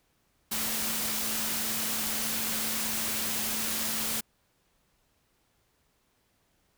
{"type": "tone in noise", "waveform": "sine", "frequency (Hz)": 220, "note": "A3", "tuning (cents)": 0, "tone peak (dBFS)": -41, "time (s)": [0.51, 4.21], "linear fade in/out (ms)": 10, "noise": "white", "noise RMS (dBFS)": -31, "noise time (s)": [0.51, 4.21], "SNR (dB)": -13, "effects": ["pink hiss -71 dBFS RMS until 6.77 s"]}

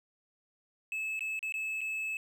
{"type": "tone with dropouts", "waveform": "triangle", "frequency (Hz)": 2600, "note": "E7", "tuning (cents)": -24, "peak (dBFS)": -31, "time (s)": [0.92, 2.17], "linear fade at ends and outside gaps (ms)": 1, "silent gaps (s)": [[1.193, 1.207], [1.392, 1.428], [1.523, 1.54], [1.808, 1.814]], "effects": []}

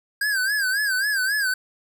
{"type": "tone with vibrato", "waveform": "square", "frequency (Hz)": 1602, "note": "G6", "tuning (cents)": 37, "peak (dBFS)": -21, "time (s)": [0.21, 1.54], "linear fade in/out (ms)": 5, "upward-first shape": "sine", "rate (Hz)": 3.7, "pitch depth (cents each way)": 120, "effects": []}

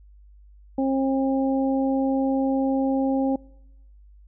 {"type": "harmonic tone", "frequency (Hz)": 268.3, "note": "C4", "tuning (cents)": 44, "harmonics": [1, 2, 3], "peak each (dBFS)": [-21, -27, -31], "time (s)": [0.78, 3.36], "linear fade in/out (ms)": 5, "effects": ["noise-tail reverb RT60 1.0 s tail -26 dB re dry", "added 50 Hz sine -47 dBFS peak until 4.27 s"]}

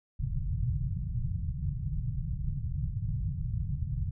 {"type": "low-pass noise", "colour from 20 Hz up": "white", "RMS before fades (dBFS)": -32, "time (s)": [0.19, 4.11], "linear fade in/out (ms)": 5, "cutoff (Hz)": 150, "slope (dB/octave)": 48, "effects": []}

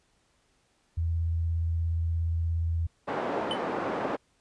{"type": "tone with vibrato", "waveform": "sine", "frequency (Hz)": 83, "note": "E2", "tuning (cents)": 12, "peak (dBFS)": -25, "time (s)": [0.97, 2.87], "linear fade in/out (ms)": 10, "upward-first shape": "triangle", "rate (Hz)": 17, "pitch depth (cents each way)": 23}
{"type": "band-pass noise", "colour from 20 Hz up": "pink", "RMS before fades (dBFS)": -31, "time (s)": [3.07, 4.17], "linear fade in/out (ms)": 20, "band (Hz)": [320, 1100], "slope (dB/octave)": 12}
{"type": "tone with exponential decay", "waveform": "triangle", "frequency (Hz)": 3033, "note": "F#7", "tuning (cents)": 42, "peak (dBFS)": -24, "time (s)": [3.51, 3.61], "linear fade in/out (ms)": 1, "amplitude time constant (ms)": 20}
{"effects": ["pink hiss -69 dBFS RMS until 4.4 s", "resampled to 22050 Hz"]}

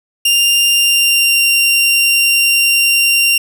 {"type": "tone with pitch glide", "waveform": "sawtooth", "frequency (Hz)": [2794, 2770], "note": ["F7", "F7"], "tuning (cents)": [0, -15], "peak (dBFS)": -6, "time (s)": [0.25, 3.38], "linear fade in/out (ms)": 5, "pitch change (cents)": -15, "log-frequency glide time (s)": [0.71, 1.42], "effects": []}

